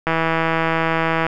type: click train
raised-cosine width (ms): 0.5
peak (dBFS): -4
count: 196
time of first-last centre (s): 0.07-1.266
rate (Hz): 163
effects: none